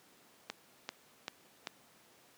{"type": "click train", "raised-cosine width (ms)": 0.2, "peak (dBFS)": -20, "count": 4, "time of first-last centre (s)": [0.5, 1.672], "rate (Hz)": 2.56, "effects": ["pink hiss -63 dBFS RMS until 2.37 s", "high-pass 200 Hz 12 dB/octave"]}